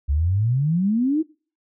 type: exponential sweep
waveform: sine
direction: up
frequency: 67.2 to 329.6 Hz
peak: -17 dBFS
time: 0.08-1.23 s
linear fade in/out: 20 ms
effects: noise-tail reverb RT60 0.4 s tail -24 dB re dry